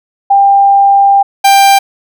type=tone pair in turn; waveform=sine / 45% pulse; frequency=795 / 790.4 Hz; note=G5 / G5; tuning=+24 / +14 cents; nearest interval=unison; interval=10 cents; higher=first; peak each=-3 dBFS; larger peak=neither; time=0.3-1.23 / 1.44-1.79 s; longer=first; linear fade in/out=10 ms; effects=none

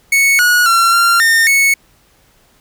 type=tone with pitch steps; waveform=45% pulse; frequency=2213 / 1455 / 1363 / 1381 / 1821 / 2208 Hz; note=C#7 / F#6 / F6 / F6 / A#6 / C#7; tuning=-3 / -29 / -43 / -20 / -41 / -7 cents; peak=-8 dBFS; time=0.12-1.74 s; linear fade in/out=5 ms; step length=270 ms; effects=pink hiss -52 dBFS RMS until 2.6 s

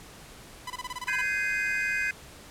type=tone bursts; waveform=sawtooth; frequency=1000 Hz; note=B5; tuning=21 cents sharp; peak=-29 dBFS; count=10; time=0.67-1.215 s; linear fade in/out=5 ms; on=32 ms; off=25 ms
type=chord; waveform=triangle; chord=Ab major seventh; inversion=third; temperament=just; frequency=1557.4 / 1661.2 / 2077 / 2492 Hz; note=G6 / Ab6 / C7 / Eb7; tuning=-12 / 0 / -13 / +2 cents; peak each=-30 dBFS; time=1.08-2.11 s; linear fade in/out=2 ms
effects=pink hiss -48 dBFS RMS until 2.5 s + low-pass 12000 Hz 12 dB/octave

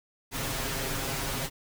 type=noise with comb filter; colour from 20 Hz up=pink; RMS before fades=-32 dBFS; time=0.31-1.5 s; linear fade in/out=50 ms; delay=7.4 ms; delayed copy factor=+1; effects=none

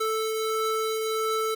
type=tone pair together; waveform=square; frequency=440 / 1318.5 Hz; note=A4 / E6; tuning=0 / 0 cents; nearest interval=octave + perfect fifth; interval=1900 cents; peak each=-27 / -31 dBFS; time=0-1.55 s; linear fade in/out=10 ms; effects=none

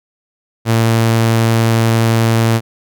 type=tone; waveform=sawtooth; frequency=113.9 Hz; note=A#2; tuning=40 cents flat; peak=-6 dBFS; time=0.65-2.61 s; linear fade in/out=50 ms; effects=none

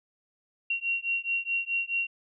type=beating tone pair; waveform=sine; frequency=2745 / 2749.7 Hz; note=F7 / F7; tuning=-31 / -28 cents; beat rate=4.7 Hz; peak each=-30 dBFS; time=0.7-2.07 s; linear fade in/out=5 ms; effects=none

